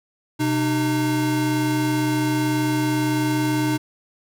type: tone pair together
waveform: square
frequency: 127.64 / 304.9 Hz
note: C3 / D#4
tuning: -43 / -35 cents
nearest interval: octave + minor third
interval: 1508 cents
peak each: -25 / -21 dBFS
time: 0.39-3.78 s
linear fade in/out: 20 ms
effects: none